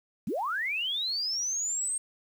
sine linear sweep, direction up, 150 to 8540 Hz, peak -28 dBFS, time 0.27-1.98 s, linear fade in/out 5 ms, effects 9-bit

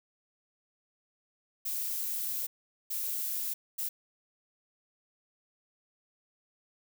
violet noise bursts at uneven times, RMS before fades -34 dBFS, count 3, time 1.65-2.47 / 2.9-3.54 / 3.78-3.89 s, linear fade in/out 10 ms, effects none

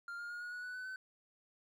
triangle tone with pitch steps, 1396.9 / 1413.9 / 1431.2 / 1448.7 / 1466.3 / 1484.2 / 1502.4 / 1520.7 Hz, F6 / F6 / F6 / F#6 / F#6 / F#6 / F#6 / F#6, 0 / +21 / +42 / -37 / -16 / +5 / +26 / +47 cents, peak -40 dBFS, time 0.08-0.96 s, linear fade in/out 2 ms, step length 110 ms, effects none

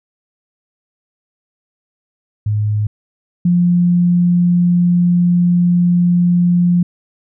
sine tone pair in turn, 105.5 / 175.61 Hz, G#2 / F3, +28 / +10 cents, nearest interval major sixth, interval 882 cents, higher second, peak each -13 / -9 dBFS, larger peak second, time 2.46-2.87 / 3.45-6.83 s, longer second, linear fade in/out 5 ms, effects none

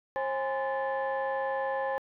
sine tone cluster, 536 / 824 / 1031 / 1745 Hz, C5 / G#5 / C6 / A6, +42 / -14 / -26 / -15 cents, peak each -30 / -32 / -37 / -37 dBFS, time 0.16-1.98 s, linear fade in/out 0 ms, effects tanh soft clip ceiling -22 dBFS

